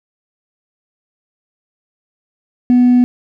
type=tone with hard clipping; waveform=triangle; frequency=246.9 Hz; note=B3; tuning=in tune; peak=-6 dBFS; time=2.7-3.04 s; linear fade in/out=0 ms; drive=2 dB; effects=none